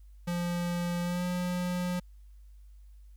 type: tone with pitch glide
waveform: square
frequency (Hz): 174.3 to 178.89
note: F3 to F3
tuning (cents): -3 to +42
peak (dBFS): -30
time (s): 0.27-2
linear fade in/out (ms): 10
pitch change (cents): +45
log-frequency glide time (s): 1.02-1.24
effects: added 50 Hz sine -49 dBFS peak until 3.16 s + white hiss -75 dBFS RMS until 3.16 s